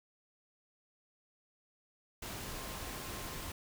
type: tone in noise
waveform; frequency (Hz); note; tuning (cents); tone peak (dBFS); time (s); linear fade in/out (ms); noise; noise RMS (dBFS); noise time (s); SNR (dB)
sine; 1058; C6; +19; -54; 2.44-3.5; 5; pink; -43; 2.22-3.52; -14
effects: none